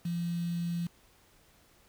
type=tone with quantisation; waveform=sine; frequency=171.4 Hz; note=F3; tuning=32 cents flat; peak=-30 dBFS; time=0.05-0.87 s; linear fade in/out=5 ms; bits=8; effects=pink hiss -63 dBFS RMS until 1.88 s